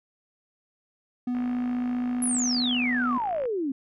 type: tone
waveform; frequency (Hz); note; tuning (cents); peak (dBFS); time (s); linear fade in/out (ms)
triangle; 246.9; B3; 0; -23; 1.27-3.18; 5
type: click train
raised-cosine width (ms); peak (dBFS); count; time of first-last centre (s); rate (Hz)
0.5; -27; 117; 1.35-3.455; 55.1
type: exponential sweep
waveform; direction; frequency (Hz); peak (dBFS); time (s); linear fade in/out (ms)
sine; down; 11180 to 257; -25; 2.22-3.72; 5
effects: none